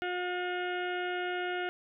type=harmonic tone with a mistuned harmonic; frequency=359.1 Hz; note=F4; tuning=48 cents sharp; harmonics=1 / 2 / 4 / 5 / 6 / 7 / 8 / 9 / 10; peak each=-35 / -37 / -37 / -46 / -44 / -52 / -44 / -54 / -57 dBFS; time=0.02-1.69 s; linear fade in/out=0 ms; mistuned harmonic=10; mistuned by=-23 cents; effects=none